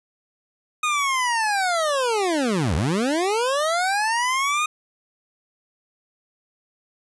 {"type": "linear two-way sweep", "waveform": "25% pulse", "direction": "down then up", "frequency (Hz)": [1244.5, 68, 1244.5], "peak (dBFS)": -16, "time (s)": [0.83, 4.66], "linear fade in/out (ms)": 5, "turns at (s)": 2.75, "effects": ["resampled to 24000 Hz", "9-bit"]}